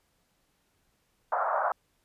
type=band-pass noise; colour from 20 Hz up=pink; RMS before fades=-28 dBFS; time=1.32-1.72 s; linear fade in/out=2 ms; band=600 to 1400 Hz; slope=48 dB/octave; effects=pink hiss -72 dBFS RMS until 2.04 s + resampled to 32000 Hz